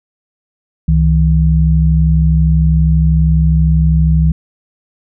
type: tone pair together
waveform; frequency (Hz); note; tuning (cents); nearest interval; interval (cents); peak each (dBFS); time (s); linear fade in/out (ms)
sine; 67.1 / 159.59; C2 / D#3; +44 / +44; octave + minor third; 1500; -10; 0.88-4.32; 5
effects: none